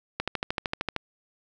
click train, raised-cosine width 0.3 ms, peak -11 dBFS, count 11, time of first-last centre 0.2-0.963 s, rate 13.1 Hz, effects none

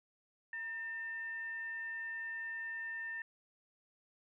sine tone with frequency modulation, 1805 Hz, A6, 44 cents sharp, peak -39 dBFS, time 0.53-3.22 s, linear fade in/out 2 ms, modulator 856 Hz, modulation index 0.2, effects none

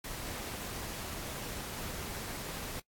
pink noise, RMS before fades -41 dBFS, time 0.04-2.8 s, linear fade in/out 5 ms, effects noise-tail reverb RT60 0.1 s tail -21 dB re dry + AAC 64 kbps

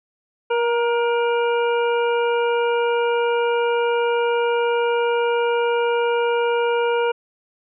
harmonic tone with a mistuned harmonic, 473.8 Hz, A#4, 28 cents sharp, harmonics 1 / 2 / 3 / 5 / 6, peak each -18 / -24 / -28 / -32 / -34 dBFS, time 0.5-7.12 s, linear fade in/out 10 ms, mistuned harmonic 2, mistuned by -20 cents, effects none

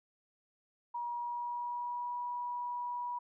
sine tone with pitch glide, 956 to 971.6 Hz, A#5 to B5, +43 to -29 cents, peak -35 dBFS, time 0.94-3.19 s, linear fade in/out 10 ms, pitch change +28 cents, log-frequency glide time 1.11-2.16 s, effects none

